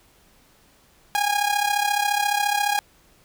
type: tone with amplitude modulation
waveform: sawtooth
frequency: 820 Hz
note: G#5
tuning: 22 cents flat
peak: -13 dBFS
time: 1.15-2.79 s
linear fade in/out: 0 ms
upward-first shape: sine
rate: 34.4 Hz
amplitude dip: 70%
effects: pink hiss -57 dBFS RMS until 3.24 s